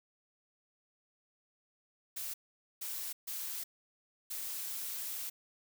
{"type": "noise bursts at uneven times", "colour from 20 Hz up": "blue", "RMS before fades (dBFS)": -40, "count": 4, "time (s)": [[2.16, 2.34], [2.81, 3.13], [3.27, 3.64], [4.3, 5.3]], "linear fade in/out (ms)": 10, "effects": []}